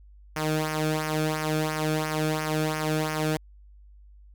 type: tone with flanger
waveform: sawtooth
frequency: 155.1 Hz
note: D#3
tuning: 5 cents flat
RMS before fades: -27 dBFS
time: 0.36-3.37 s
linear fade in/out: 5 ms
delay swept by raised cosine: 0.25 to 1.04 ms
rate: 2.9 Hz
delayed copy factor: -0.7
effects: added 50 Hz sine -48 dBFS peak until 4.34 s